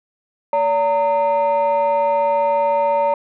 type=tone pair together; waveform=sine; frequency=573 / 917.1 Hz; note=D5 / A#5; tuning=-43 / -29 cents; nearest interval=minor sixth; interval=814 cents; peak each=-15 dBFS; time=0.53-3.14 s; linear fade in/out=2 ms; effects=tanh soft clip ceiling -11 dBFS